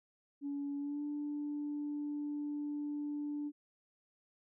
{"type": "tone with pitch glide", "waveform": "sine", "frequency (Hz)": [283.8, 293.3], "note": ["C#4", "D4"], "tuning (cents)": [41, -2], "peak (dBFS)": -35, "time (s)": [0.41, 3.52], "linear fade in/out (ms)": 50, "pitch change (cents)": 57, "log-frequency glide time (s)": [0.78, 1.03], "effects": ["tanh soft clip ceiling -32 dBFS"]}